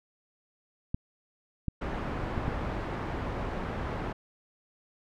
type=clicks; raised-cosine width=5 ms; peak=-17 dBFS; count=4; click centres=0.945 / 1.683 / 2.378 / 2.481 s
type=low-pass noise; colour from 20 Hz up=pink; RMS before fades=-34 dBFS; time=1.81-4.13 s; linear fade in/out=10 ms; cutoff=1500 Hz; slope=12 dB/octave
effects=none